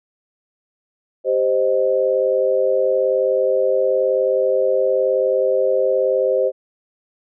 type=chord; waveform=sine; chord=C minor; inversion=second; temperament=equal; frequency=392 / 523.3 / 622.3 Hz; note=G4 / C5 / Eb5; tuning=0 / 0 / 0 cents; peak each=-21 / -16 / -22 dBFS; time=1.24-6.52 s; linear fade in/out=50 ms; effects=none